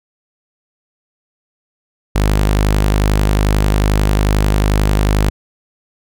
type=tone; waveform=sawtooth; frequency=51.2 Hz; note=G#1; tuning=24 cents flat; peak=-7 dBFS; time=2.15-5.3 s; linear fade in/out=10 ms; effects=none